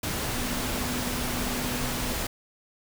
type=tone in noise; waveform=sine; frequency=246.9 Hz; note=B3; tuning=in tune; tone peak=-34 dBFS; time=0.36-2.14 s; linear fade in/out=5 ms; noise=pink; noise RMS=-30 dBFS; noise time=0.03-2.27 s; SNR=-7 dB; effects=none